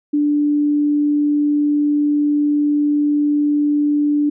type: tone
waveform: sine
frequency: 293.7 Hz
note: D4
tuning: in tune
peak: -13 dBFS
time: 0.13-4.3 s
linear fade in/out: 10 ms
effects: none